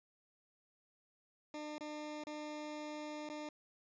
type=tone with dropouts; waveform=20% pulse; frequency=301.1 Hz; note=D4; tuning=43 cents sharp; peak=-38 dBFS; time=1.54-3.49 s; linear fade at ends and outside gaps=2 ms; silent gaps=1.782-1.808 / 2.238-2.269 / 3.29-3.298 s; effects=resampled to 16000 Hz